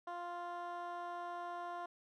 15% pulse tone with band-pass filter, 349.2 Hz, F4, in tune, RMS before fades -44 dBFS, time 0.07-1.86 s, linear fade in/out 5 ms, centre 840 Hz, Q 1.5, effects none

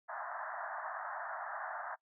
pink band-pass noise, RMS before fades -42 dBFS, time 0.08-1.96 s, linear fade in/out 20 ms, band 630 to 1800 Hz, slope 96 dB/octave, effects noise-tail reverb RT60 0.1 s tail -23 dB re dry

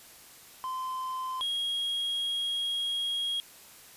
triangle tone pair in turn, 1033 / 3280 Hz, C6 / G#7, -22 / -22 cents, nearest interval octave + minor sixth, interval 2000 cents, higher second, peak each -30 / -27 dBFS, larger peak second, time 0.64-1.41 / 1.41-3.4 s, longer second, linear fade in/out 0 ms, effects white hiss -52 dBFS RMS until 3.96 s + resampled to 32000 Hz

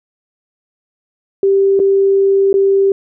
sine tone with dropouts, 392 Hz, G4, in tune, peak -8 dBFS, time 1.43-2.92 s, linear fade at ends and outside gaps 2 ms, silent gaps 1.793-1.799 / 2.529-2.54 s, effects none

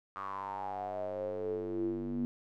square tone with band-pass filter sweep, 48.66 Hz, G1, 12 cents flat, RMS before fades -37 dBFS, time 0.16-2.25 s, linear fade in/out 0 ms, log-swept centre 1200 to 250 Hz, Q 9.2, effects none

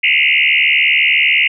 sine tone with frequency modulation, 2458 Hz, D#7, 22 cents flat, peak -9 dBFS, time 0.03-1.48 s, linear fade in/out 10 ms, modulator 74 Hz, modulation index 5.7, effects none

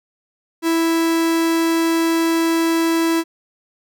45% pulse tone, 329.6 Hz, E4, in tune, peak -15 dBFS, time 0.62-3.24 s, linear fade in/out 50 ms, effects none

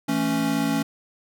square chord, A major, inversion second, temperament equal, 164.81 / 220 / 277.2 Hz, E3 / A3 / C#4, 0 / 0 / 0 cents, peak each -30 / -27 / -24 dBFS, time 0.08-0.83 s, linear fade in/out 10 ms, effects none

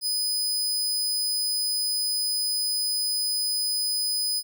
sawtooth tone, 5000 Hz, D#8, 8 cents sharp, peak -21 dBFS, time 0.01-4.43 s, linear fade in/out 50 ms, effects none

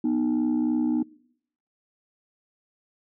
sine tone pair together, 243.9 / 307.3 Hz, B3 / D#4, -21 / -21 cents, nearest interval major third, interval 400 cents, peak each -22 dBFS, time 0.04-1.03 s, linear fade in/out 5 ms, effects noise-tail reverb RT60 0.7 s tail -23 dB re dry + tanh soft clip ceiling -18 dBFS

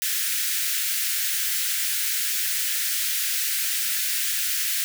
white high-pass noise, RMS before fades -25 dBFS, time 0.02-4.84 s, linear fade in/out 0 ms, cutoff 1500 Hz, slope 48 dB/octave, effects none

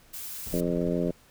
blue noise, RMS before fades -38 dBFS, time 0.13-0.61 s, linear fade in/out 10 ms
brown noise with tremolo, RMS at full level -38 dBFS, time 0.46-1.12 s, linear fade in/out 10 ms, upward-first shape triangle, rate 20 Hz, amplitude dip 50%
harmonic tone, 86.8 Hz, F2, 10 cents flat, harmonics 2 / 3 / 4 / 5 / 6 / 7, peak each -29 / -31 / -32 / -33 / -34 / -34 dBFS, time 0.53-1.11 s, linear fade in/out 5 ms
effects pink hiss -58 dBFS RMS until 1.3 s

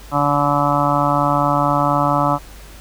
harmonic tone, 144.3 Hz, D3, 30 cents flat, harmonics 1 / 2 / 4 / 5 / 6 / 7 / 8 / 9, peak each -22 / -22 / -22 / -22 / -22 / -22 / -22 / -22 dBFS, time 0.11-2.39 s, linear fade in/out 50 ms, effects added 50 Hz sine -37 dBFS peak until 2.8 s + pink hiss -42 dBFS RMS until 2.8 s

